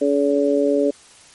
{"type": "harmonic tone", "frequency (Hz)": 142.3, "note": "C#3", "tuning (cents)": 46, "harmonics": [2, 3, 4], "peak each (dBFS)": [-19, -19, -19], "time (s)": [0.01, 0.91], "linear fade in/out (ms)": 10, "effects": ["white hiss -47 dBFS RMS until 1.34 s", "MP3 48 kbps"]}